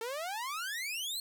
sawtooth exponential sweep, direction up, 440 to 4300 Hz, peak -32 dBFS, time 0.01-1.2 s, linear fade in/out 2 ms, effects none

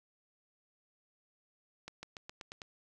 accelerating click train, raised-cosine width 0.2 ms, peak -27 dBFS, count 7, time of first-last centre 1.88-2.618 s, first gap 150 ms, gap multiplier 0.92, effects none

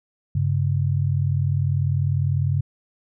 sine tone pair together, 98.2 / 138.24 Hz, G2 / C#3, +4 / -4 cents, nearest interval tritone, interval 592 cents, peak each -21 dBFS, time 0.35-2.61 s, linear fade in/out 5 ms, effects none

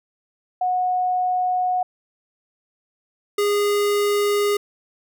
sine / square tone pair in turn, 731 / 410.3 Hz, F#5 / G#4, -21 / -21 cents, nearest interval minor seventh, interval 1000 cents, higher first, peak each -18 dBFS, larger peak neither, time 0.61-1.83 / 3.38-4.57 s, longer first, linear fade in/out 5 ms, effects none

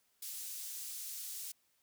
pink high-pass noise, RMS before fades -44 dBFS, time 0.22-1.52 s, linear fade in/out 5 ms, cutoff 6700 Hz, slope 12 dB/octave, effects white hiss -75 dBFS RMS until 1.82 s

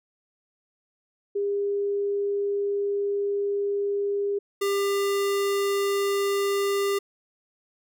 sine / square tone pair in turn, 403.5 / 399.1 Hz, G#4 / G4, -50 / +31 cents, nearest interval unison, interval 19 cents, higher first, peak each -23 dBFS, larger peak neither, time 1.35-4.39 / 4.61-6.99 s, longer first, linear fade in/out 10 ms, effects none

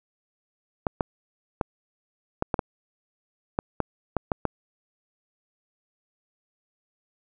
clicks, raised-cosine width 1 ms, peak -9 dBFS, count 11, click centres 0.868 / 1.008 / 1.612 / 2.424 / 2.542 / 2.592 / 3.589 / 3.803 / 4.167 / 4.318 / 4.453 s, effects none

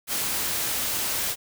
white noise, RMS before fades -27 dBFS, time 0.07-1.36 s, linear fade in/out 50 ms, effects none

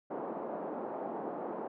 white band-pass noise, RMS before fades -39 dBFS, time 0.1-1.68 s, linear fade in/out 10 ms, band 220 to 820 Hz, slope 24 dB/octave, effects none

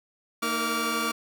sawtooth tone cluster, 229.2 / 313.6 / 470.3 / 1155 / 1394 Hz, A#3 / D#4 / A#4 / D6 / F6, -29 / +14 / +15 / -29 / -4 cents, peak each -29 / -31 / -33 / -25 / -28 dBFS, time 0.42-1.12 s, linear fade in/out 10 ms, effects none

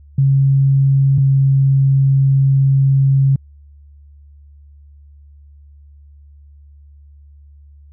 sine tone pair in turn, 136.7 / 136.13 Hz, C#3 / C#3, -24 / -31 cents, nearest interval unison, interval 7 cents, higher first, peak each -9 dBFS, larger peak neither, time 0.18-1.18 / 1.18-3.36 s, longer second, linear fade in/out 5 ms, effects added 72 Hz sine -40 dBFS peak until 7.92 s

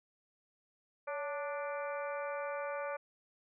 harmonic tone with a mistuned harmonic, 293.7 Hz, D4, in tune, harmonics 2 / 3 / 4 / 5 / 6 / 7 / 8, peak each -38 / -45 / -44 / -46 / -53 / -54 / -50 dBFS, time 1.07-2.97 s, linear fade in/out 10 ms, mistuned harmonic 2, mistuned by -62 cents, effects none

